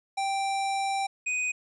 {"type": "tone pair in turn", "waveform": "square", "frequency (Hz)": [784, 2494], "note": ["G5", "D#7"], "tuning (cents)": [0, 3], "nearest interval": "octave + minor sixth", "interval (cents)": 2003, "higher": "second", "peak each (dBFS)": -27, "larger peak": "neither", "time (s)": [[0.17, 1.07], [1.26, 1.52]], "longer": "first", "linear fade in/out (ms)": 10, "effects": ["resampled to 24000 Hz"]}